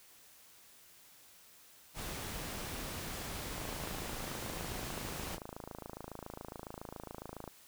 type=noise; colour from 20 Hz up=pink; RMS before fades=-42 dBFS; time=1.94-5.39 s; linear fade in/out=50 ms
type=click train; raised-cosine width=1 ms; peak=-29 dBFS; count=107; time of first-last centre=3.58-7.477 s; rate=27.2 Hz
effects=white hiss -60 dBFS RMS until 7.67 s